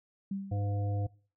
sine tone with exponential decay, 196 Hz, G3, in tune, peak -30 dBFS, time 0.31-0.87 s, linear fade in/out 5 ms, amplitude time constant 120 ms
harmonic tone, 101.5 Hz, G#2, 39 cents flat, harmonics 1 / 3 / 5 / 7, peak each -29 / -44 / -43 / -44 dBFS, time 0.51-1.07 s, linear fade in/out 10 ms
effects noise-tail reverb RT60 0.4 s tail -22 dB re dry

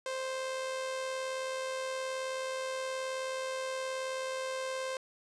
sawtooth tone with amplitude modulation, 523.3 Hz, C5, in tune, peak -29 dBFS, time 0.06-4.97 s, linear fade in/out 2 ms, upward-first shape sine, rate 78.9 Hz, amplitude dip 30%, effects resampled to 22050 Hz + 10-bit

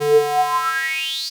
square tone with high-pass filter sweep, 146.83 Hz, D3, in tune, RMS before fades -19 dBFS, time 0-1.3 s, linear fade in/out 20 ms, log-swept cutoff 320 to 4900 Hz, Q 9.7, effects none

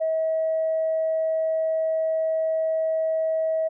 sine tone, 641 Hz, E5, 49 cents flat, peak -20 dBFS, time 0-3.69 s, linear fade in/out 20 ms, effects tanh soft clip ceiling -16 dBFS

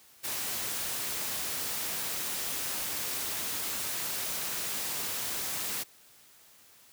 white noise, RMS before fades -34 dBFS, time 0.23-5.84 s, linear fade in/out 20 ms, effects white hiss -58 dBFS RMS until 6.92 s + high-pass 60 Hz 12 dB/octave

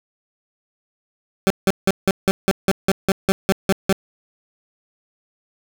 20% pulse tone bursts, 192.8 Hz, G3, 28 cents flat, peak -8 dBFS, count 13, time 1.47-3.926 s, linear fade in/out 0 ms, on 32 ms, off 170 ms, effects none

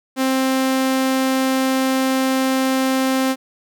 sawtooth tone, 263.3 Hz, C4, 11 cents sharp, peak -12 dBFS, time 0.16-3.36 s, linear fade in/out 50 ms, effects none

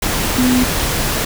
sine tone in noise, 251 Hz, B3, 28 cents sharp, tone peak -11 dBFS, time 0.38-0.64 s, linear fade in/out 5 ms, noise pink, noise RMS -18 dBFS, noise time 0.02-1.25 s, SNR +4 dB, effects none

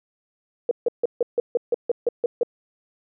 sine tone bursts, 478 Hz, A#4, 43 cents sharp, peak -16 dBFS, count 11, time 0.69-2.432 s, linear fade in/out 2 ms, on 22 ms, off 150 ms, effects none

